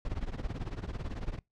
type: noise with tremolo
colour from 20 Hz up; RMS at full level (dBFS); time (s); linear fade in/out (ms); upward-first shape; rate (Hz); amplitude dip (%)
brown; -32; 0.05-1.39; 2; triangle; 18; 95
effects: noise-tail reverb RT60 0.2 s tail -25 dB re dry + low-pass 5000 Hz 12 dB/octave